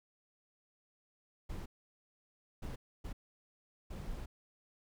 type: noise bursts at uneven times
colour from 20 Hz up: brown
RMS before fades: -42 dBFS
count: 4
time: 1.49-1.66 / 2.62-2.76 / 3.04-3.13 / 3.9-4.26 s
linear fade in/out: 10 ms
effects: none